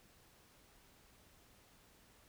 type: silence
effects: pink hiss -66 dBFS RMS until 2.28 s